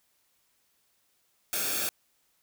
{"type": "noise with comb filter", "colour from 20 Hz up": "white", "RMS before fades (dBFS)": -30, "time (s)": [1.53, 1.89], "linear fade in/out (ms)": 0, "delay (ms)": 1, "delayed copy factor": -0.7, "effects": ["white hiss -71 dBFS RMS until 2.42 s"]}